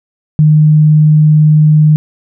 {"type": "tone", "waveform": "sine", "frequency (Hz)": 153, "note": "D#3", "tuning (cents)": -29, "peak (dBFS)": -3, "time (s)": [0.39, 1.96], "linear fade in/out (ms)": 0, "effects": []}